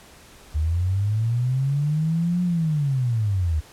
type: linear two-way sweep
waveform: sine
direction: up then down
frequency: 73.42 to 180 to 73.42 Hz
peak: -19 dBFS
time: 0.54-3.61 s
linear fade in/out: 20 ms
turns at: 2.43 s
effects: pink hiss -48 dBFS RMS until 3.72 s + low-pass 12000 Hz 12 dB/octave